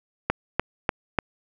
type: click train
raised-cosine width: 0.5 ms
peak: -5 dBFS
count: 4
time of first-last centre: 0.3-1.188 s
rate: 3.38 Hz
effects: none